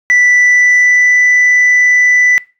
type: tone with pitch glide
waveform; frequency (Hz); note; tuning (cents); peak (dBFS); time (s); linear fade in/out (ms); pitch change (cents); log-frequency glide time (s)
sine; 1973 to 1985.6; B6 to B6; -2 to +9; -3; 0.1-2.38; 0; +11; 0.23-1.2
effects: noise-tail reverb RT60 0.3 s tail -23 dB re dry + tanh soft clip ceiling -4 dBFS